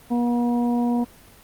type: harmonic tone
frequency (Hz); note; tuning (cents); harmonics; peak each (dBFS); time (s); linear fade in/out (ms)
240; B3; -49; 1 / 2 / 3 / 4; -19 / -31 / -30 / -34; 0.1-1.05; 20
effects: pink hiss -49 dBFS RMS until 1.43 s + Opus 32 kbps